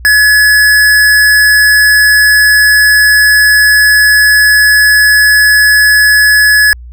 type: tone with amplitude modulation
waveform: square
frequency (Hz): 1700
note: G#6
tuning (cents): +40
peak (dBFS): -3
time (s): 0.05-6.73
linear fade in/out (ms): 0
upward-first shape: sine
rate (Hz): 222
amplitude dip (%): 25
effects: added 60 Hz sine -26 dBFS peak until 6.92 s